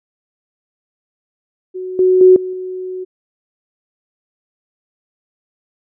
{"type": "tone with level steps", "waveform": "sine", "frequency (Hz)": 370, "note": "F#4", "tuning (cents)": 0, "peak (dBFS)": [-22, -8, -3, -20, -22], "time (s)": [1.74, 3.05], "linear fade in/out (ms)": 20, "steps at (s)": [1.99, 2.21, 2.36, 2.53], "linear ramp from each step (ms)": 2, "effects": []}